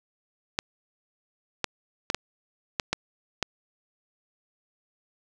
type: clicks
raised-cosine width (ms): 0.2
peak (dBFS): -7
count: 7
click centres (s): 0.589 / 1.643 / 2.101 / 2.146 / 2.798 / 2.93 / 3.427
effects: 7-bit